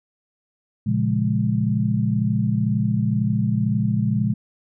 sine chord, Bb minor seventh, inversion none, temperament equal, 116.54 / 138.59 / 174.61 / 207.7 Hz, Bb2 / Db3 / F3 / Ab3, 0 / 0 / 0 / 0 cents, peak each -22 / -25 / -26 / -22 dBFS, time 0.86-4.34 s, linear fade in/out 10 ms, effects none

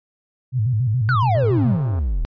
sine tone with vibrato, 116.7 Hz, A#2, 2 cents sharp, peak -16 dBFS, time 0.52-1.78 s, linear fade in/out 50 ms, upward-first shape square, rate 7.1 Hz, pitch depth 150 cents each way
triangle exponential sweep, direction down, 1531 to 34.65 Hz, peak -16 dBFS, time 1.09-2.25 s, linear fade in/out 0 ms
click train, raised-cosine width 1 ms, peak -23 dBFS, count 86, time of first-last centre 1.35-1.989 s, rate 133 Hz
effects resampled to 11025 Hz

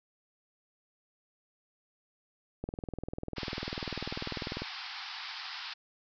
click train, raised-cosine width 2 ms, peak -23 dBFS, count 41, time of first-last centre 2.64-4.62 s, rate 20.2 Hz
white band-pass noise, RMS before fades -42 dBFS, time 3.36-5.74 s, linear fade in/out 10 ms, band 750 to 5200 Hz, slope 96 dB/octave
effects none

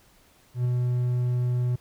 triangle tone with ADSR envelope, 123.47 Hz, B2, in tune, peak -18 dBFS, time 0.54-1.76 s, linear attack 110 ms, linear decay 6 ms, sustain -2 dB, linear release 8 ms, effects pink hiss -59 dBFS RMS until 1.8 s

